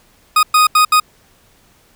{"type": "tone bursts at uneven times", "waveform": "40% pulse", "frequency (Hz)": 1244.5, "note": "D#6", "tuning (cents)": 0, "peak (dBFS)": -7, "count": 4, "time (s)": [[0.36, 0.43], [0.54, 0.67], [0.75, 0.85], [0.92, 1]], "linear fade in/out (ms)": 5, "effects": ["pink hiss -52 dBFS RMS until 1.95 s"]}